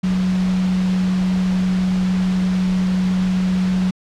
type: tone in noise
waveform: sine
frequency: 185 Hz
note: F#3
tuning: in tune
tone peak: -15 dBFS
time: 0.03-3.91 s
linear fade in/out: 10 ms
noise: pink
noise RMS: -31 dBFS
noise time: 0.03-3.91 s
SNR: +13 dB
effects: low-pass 5000 Hz 12 dB/octave